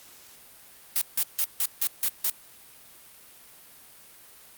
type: noise bursts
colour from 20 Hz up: blue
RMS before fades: -24 dBFS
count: 7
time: 0.96-2.298 s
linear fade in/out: 0 ms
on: 54 ms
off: 160 ms
effects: white hiss -51 dBFS RMS until 4.57 s + Opus 48 kbps